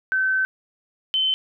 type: tone pair in turn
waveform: sine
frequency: 1534 / 3068 Hz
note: G6 / G7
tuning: -38 / -38 cents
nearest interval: octave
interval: 1200 cents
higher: second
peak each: -18 dBFS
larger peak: neither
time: 0.12-0.45 / 1.14-1.34 s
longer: first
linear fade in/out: 0 ms
effects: none